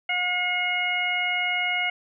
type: harmonic tone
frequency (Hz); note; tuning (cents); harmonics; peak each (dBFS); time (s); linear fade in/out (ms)
720; F#5; -47; 1 / 2 / 3 / 4; -31 / -33 / -24 / -30; 0.09-1.9; 5
effects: none